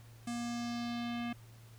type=tone with low-pass filter sweep; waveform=square; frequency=237.5 Hz; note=A#3; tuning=33 cents sharp; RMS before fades=-38 dBFS; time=0.27-1.33 s; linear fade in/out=5 ms; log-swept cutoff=8600 to 2700 Hz; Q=2.1; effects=added 114 Hz sine -53 dBFS peak until 1.78 s + pink hiss -62 dBFS RMS until 1.78 s